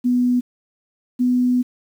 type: tone pair in turn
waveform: sine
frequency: 247 / 248.7 Hz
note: B3 / B3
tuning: 0 / +12 cents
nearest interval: unison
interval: 12 cents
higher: second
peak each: -14 dBFS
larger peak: neither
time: 0.04-0.41 / 1.19-1.63 s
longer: second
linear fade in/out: 20 ms
effects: 8-bit